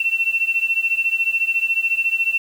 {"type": "beating tone pair", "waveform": "sine", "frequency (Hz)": [2697, 2711], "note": ["E7", "E7"], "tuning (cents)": [39, 48], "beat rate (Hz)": 14, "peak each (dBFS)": [-19, -21], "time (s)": [0, 2.38], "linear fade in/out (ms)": 5, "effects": ["7-bit"]}